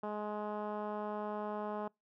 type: tone with low-pass filter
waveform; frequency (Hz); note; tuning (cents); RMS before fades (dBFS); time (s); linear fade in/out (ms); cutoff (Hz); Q
10% pulse; 210; G#3; +19; -39; 0.03-1.88; 5; 1000; 1.1
effects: noise-tail reverb RT60 0.2 s tail -26 dB re dry